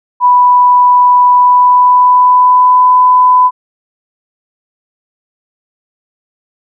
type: tone with pitch glide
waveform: sine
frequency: 987.8 to 1002.2 Hz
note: B5 to B5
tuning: 0 to +25 cents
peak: -3 dBFS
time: 0.2-3.51 s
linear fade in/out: 50 ms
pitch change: +25 cents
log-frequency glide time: 1.32-2.92 s
effects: none